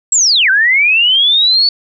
sine linear two-way sweep, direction down then up, 7820 to 1500 to 4498 Hz, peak -7 dBFS, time 0.12-1.69 s, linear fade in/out 2 ms, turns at 0.5 s, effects none

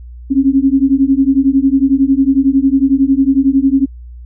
sine beating tone pair, 265.7 / 276.7 Hz, C4 / C#4, +27 / -3 cents, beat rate 11 Hz, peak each -11 dBFS, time 0.3-3.86 s, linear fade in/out 20 ms, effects added 60 Hz sine -29 dBFS peak until 4.25 s

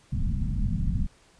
pink low-pass noise, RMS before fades -26 dBFS, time 0.12-1.07 s, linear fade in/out 10 ms, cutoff 220 Hz, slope 48 dB/octave, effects pink hiss -59 dBFS RMS until 1.39 s + resampled to 22050 Hz

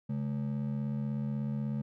triangle ring-modulated tone, 175.2 Hz, F3, 6 cents sharp, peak -26 dBFS, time 0.09-1.82 s, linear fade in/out 10 ms, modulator 38.2 Hz, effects none

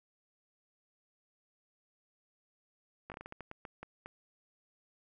slowing click train, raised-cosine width 0.5 ms, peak -29 dBFS, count 12, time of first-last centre 3.1-4.06 s, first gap 18 ms, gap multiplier 1.29, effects none

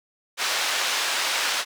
white band-pass noise, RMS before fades -25 dBFS, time 0.37-1.65 s, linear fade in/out 50 ms, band 660 to 4600 Hz, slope 12 dB/octave, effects none

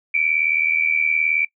sine tone pair together, 2286 / 2365 Hz, D7 / D7, -47 / +12 cents, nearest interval minor second, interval 59 cents, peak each -19 dBFS, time 0.14-1.45 s, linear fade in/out 5 ms, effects noise-tail reverb RT60 0.1 s tail -21 dB re dry

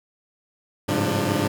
15% pulse tone cluster, 100.3 / 107.3 / 136.7 / 175.4 / 298.6 Hz, G2 / A2 / C#3 / F3 / D4, +40 / -43 / -24 / +8 / +29 cents, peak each -21 dBFS, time 0.88-1.48 s, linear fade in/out 10 ms, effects none

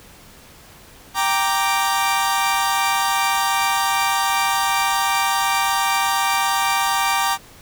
sawtooth chord, G minor, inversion none, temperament equal, 784 / 932.3 / 1174.7 Hz, G5 / Bb5 / D6, 0 / 0 / 0 cents, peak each -18 dBFS, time 1.14-7.38 s, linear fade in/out 50 ms, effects pink hiss -45 dBFS RMS until 7.61 s

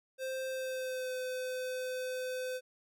square tone with pitch glide, 523.3 to 509.9 Hz, C5 to C5, 0 to -45 cents, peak -36 dBFS, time 0.18-2.61 s, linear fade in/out 50 ms, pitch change -45 cents, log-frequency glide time 0.49-1.13 s, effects none

